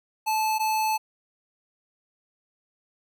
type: tone pair in turn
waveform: square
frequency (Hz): 870 / 870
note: A5 / A5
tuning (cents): -20 / -20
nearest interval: unison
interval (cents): 0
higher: neither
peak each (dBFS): -23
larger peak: neither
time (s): 0.26-0.59 / 0.59-0.98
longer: second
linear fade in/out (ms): 20
effects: none